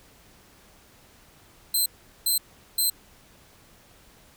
10% pulse tone bursts, 4096 Hz, C8, 38 cents flat, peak -14 dBFS, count 3, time 1.74-2.9 s, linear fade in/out 5 ms, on 120 ms, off 400 ms, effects pink hiss -55 dBFS RMS until 4.36 s

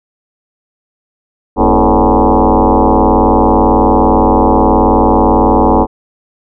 sine tone with frequency modulation, 265.2 Hz, C4, 23 cents sharp, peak -5 dBFS, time 1.56-5.87 s, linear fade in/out 50 ms, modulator 98.2 Hz, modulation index 7.3, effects none

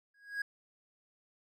triangle tone with exponential growth, 1648 Hz, G#6, 14 cents flat, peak -28 dBFS, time 0.14-0.42 s, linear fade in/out 5 ms, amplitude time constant 60 ms, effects none

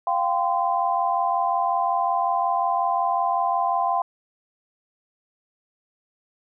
sine chord, F suspended second, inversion none, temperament equal with one note detuned, 698.5 / 784 / 1030.3 Hz, F5 / G5 / C6, 0 / 0 / -27 cents, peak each -24 dBFS, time 0.07-4.02 s, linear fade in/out 2 ms, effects none

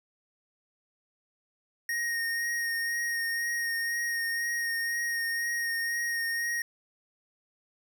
square tone with vibrato, 1862 Hz, A#6, 2 cents flat, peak -29 dBFS, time 1.89-6.62 s, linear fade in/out 2 ms, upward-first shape sine, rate 2 Hz, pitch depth 17 cents each way, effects 10-bit

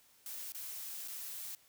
blue noise with dropouts, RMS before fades -44 dBFS, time 0.26-1.55 s, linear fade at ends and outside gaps 1 ms, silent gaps 0.521-0.547 / 1.077-1.082 s, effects white hiss -66 dBFS RMS until 1.68 s

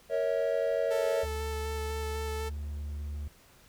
triangle chord, A# diminished, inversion none, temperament equal with one note detuned, 466.2 / 554.4 / 646.8 Hz, A#4 / C#5 / E5, 0 / 0 / -33 cents, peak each -30 / -28 / -29 dBFS, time 0.09-1.26 s, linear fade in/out 50 ms
sawtooth tone with vibrato, 440 Hz, A4, in tune, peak -31 dBFS, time 0.9-2.5 s, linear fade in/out 20 ms, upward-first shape square, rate 4 Hz, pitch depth 9 cents each way
triangle tone, 73.42 Hz, D2, in tune, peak -32 dBFS, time 1.23-3.28 s, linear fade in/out 5 ms
effects pink hiss -59 dBFS RMS until 3.68 s

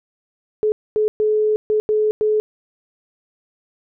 sine tone bursts at uneven times, 427.9 Hz, A4, 48 cents flat, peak -14 dBFS, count 6, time 0.63-0.72 / 0.96-1.08 / 1.2-1.56 / 1.7-1.8 / 1.89-2.11 / 2.21-2.4 s, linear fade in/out 0 ms, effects none

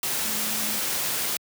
sine tone in noise, 215.4 Hz, A3, 37 cents flat, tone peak -38 dBFS, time 0.25-0.79 s, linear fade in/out 2 ms, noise white, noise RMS -27 dBFS, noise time 0.03-1.37 s, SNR -14 dB, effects high-pass 100 Hz 12 dB/octave

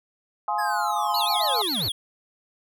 sine chord, F minor seventh, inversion none, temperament just, 698.5 / 838.1 / 1047.7 / 1257.2 Hz, F5 / Ab5 / C6 / Eb6, 0 / +16 / +2 / +18 cents, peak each -31 / -25 / -29 / -31 dBFS, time 0.48-1.62 s, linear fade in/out 2 ms
square linear sweep, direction down, 1698 to 75.5 Hz, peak -30 dBFS, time 0.58-1.89 s, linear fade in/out 10 ms
square tone with vibrato, 3800 Hz, A#7, 33 cents sharp, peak -25 dBFS, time 1.14-1.92 s, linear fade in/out 5 ms, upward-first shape sine, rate 7.4 Hz, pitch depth 270 cents each way
effects none

